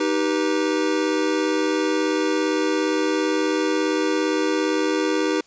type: chord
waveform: square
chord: Eb augmented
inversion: none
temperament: just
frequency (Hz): 311.1 / 388.9 / 486.1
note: Eb4 / G4 / B4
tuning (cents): 0 / -14 / -28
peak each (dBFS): -23 / -25 / -26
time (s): 0-5.41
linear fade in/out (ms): 5
effects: white hiss -55 dBFS RMS until 5.46 s + resampled to 16000 Hz